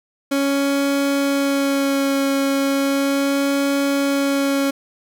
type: tone with vibrato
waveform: 30% pulse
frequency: 277.2 Hz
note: C#4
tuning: in tune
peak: -14 dBFS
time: 0.31-4.71 s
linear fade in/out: 10 ms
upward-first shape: sine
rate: 0.36 Hz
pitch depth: 14 cents each way
effects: none